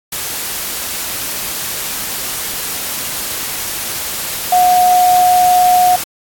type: tone in noise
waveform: sine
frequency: 725 Hz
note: F#5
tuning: 35 cents flat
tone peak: -7 dBFS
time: 4.52-5.96 s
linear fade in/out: 5 ms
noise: white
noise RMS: -21 dBFS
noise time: 0.12-6.04 s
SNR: +11 dB
effects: AAC 64 kbps